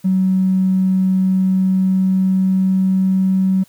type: tone with pitch glide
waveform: triangle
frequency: 187.9 to 189.32 Hz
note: F#3 to F#3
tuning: +27 to +40 cents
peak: -8 dBFS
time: 0.04-3.64 s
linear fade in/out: 20 ms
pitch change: +13 cents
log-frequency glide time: 1.12-3.37 s
effects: tanh soft clip ceiling -10 dBFS + white hiss -52 dBFS RMS until 3.68 s